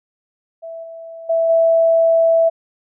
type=tone with level steps; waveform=sine; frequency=659.3 Hz; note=E5; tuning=in tune; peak=-28 / -31 / -13 / -10 dBFS; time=0.62-2.5 s; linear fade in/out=20 ms; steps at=0.83 / 1.29 / 1.49 s; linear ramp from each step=10 ms; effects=none